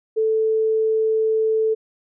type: tone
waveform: sine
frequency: 440 Hz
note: A4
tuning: in tune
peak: -16 dBFS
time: 0.16-1.75 s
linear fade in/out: 20 ms
effects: none